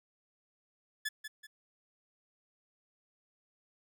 sawtooth tone with echo, 1722 Hz, A6, 38 cents flat, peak -29 dBFS, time 1.05-1.09 s, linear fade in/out 10 ms, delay 190 ms, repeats 2, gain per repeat -8 dB, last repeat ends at 1.47 s, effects none

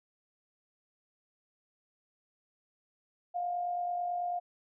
sine tone with amplitude modulation, 707 Hz, F5, 21 cents sharp, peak -29 dBFS, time 3.34-4.4 s, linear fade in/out 20 ms, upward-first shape sine, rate 49.1 Hz, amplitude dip 40%, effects none

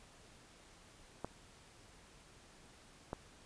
clicks, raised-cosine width 1 ms, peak -25 dBFS, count 2, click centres 1.246 / 3.131 s, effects pink hiss -61 dBFS RMS until 3.45 s + resampled to 22050 Hz

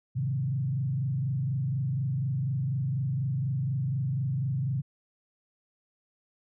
sine tone with frequency modulation, 133 Hz, C3, 29 cents sharp, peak -26 dBFS, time 0.15-4.82 s, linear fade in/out 20 ms, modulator 24.1 Hz, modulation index 0.88, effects none

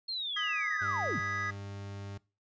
sine linear sweep, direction down, 4299 to 84.1 Hz, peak -33 dBFS, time 0.08-1.2 s, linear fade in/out 10 ms
triangle chord, G# minor, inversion second, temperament equal, 1244.5 / 1661.2 / 1975.5 Hz, D#6 / G#6 / B6, 0 / 0 / 0 cents, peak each -35 dBFS, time 0.36-1.51 s, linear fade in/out 10 ms
40% pulse tone, 100 Hz, G2, 35 cents sharp, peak -39 dBFS, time 0.81-2.18 s, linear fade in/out 10 ms
effects noise-tail reverb RT60 0.3 s tail -22 dB re dry + resampled to 16000 Hz

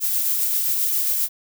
violet noise with tremolo, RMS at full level -20 dBFS, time 0-1.29 s, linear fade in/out 50 ms, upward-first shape triangle, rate 7.5 Hz, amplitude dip 30%, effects none

